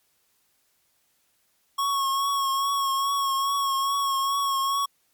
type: tone with vibrato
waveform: square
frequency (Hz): 1100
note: C#6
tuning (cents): -14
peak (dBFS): -23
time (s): 1.78-4.86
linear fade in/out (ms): 10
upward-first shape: triangle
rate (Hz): 2.4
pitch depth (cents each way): 36
effects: white hiss -68 dBFS RMS until 5.13 s + MP3 96 kbps